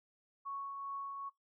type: tone with tremolo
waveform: sine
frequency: 1108.7 Hz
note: C#6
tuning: in tune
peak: -38 dBFS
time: 0.45-1.3 s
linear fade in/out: 20 ms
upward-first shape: triangle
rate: 2.5 Hz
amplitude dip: 35%
effects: noise-tail reverb RT60 0.2 s tail -25 dB re dry